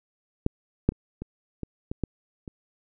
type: clicks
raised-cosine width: 3 ms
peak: -9 / -6 / -28 / -21 / -19 / -18 / -13 / -25 dBFS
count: 8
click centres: 0.464 / 0.89 / 0.921 / 1.22 / 1.633 / 1.915 / 2.037 / 2.478 s
effects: none